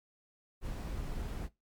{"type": "noise", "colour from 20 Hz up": "brown", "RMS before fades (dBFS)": -38, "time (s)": [0.61, 1.49], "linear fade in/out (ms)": 50, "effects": ["noise-tail reverb RT60 0.2 s tail -19 dB re dry", "MP3 96 kbps"]}